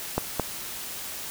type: clicks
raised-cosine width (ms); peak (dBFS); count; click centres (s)
1; -9; 2; 0.18 / 0.397
effects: white hiss -36 dBFS RMS until 1.3 s